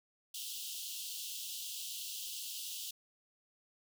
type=high-pass noise; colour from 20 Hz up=pink; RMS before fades=-43 dBFS; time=0.34-2.91 s; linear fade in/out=5 ms; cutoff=2800 Hz; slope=96 dB/octave; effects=none